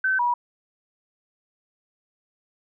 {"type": "tone pair in turn", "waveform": "sine", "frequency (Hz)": [1534, 966.4], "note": ["G6", "B5"], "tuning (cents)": [-38, -38], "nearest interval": "minor sixth", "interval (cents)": 800, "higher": "first", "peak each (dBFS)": -19, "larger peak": "neither", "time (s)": [[0.04, 0.19], [0.19, 0.34]], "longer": "neither", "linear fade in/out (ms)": 5, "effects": []}